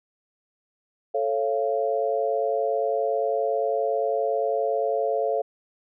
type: chord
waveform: sine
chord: A augmented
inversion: none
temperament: just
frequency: 440 / 550 / 687.5 Hz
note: A4 / C#5 / E#5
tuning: 0 / -14 / -27 cents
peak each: -26 dBFS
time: 1.14-5.42 s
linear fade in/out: 10 ms
effects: none